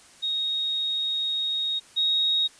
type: tone pair in turn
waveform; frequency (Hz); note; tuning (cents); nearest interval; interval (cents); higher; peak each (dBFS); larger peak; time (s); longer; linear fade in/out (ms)
sine; 3747 / 3762; A#7 / A#7; +8 / +15; unison; 7; second; -24 / -20; second; 0.22-1.8 / 1.96-2.48; first; 20
effects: white hiss -52 dBFS RMS until 2.59 s + resampled to 22050 Hz